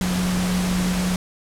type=tone in noise; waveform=sine; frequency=181.8 Hz; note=F#3; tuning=30 cents flat; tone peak=-20 dBFS; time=0.01-1.16 s; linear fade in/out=2 ms; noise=pink; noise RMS=-27 dBFS; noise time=0.01-1.16 s; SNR=+4 dB; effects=low-pass 11000 Hz 12 dB/octave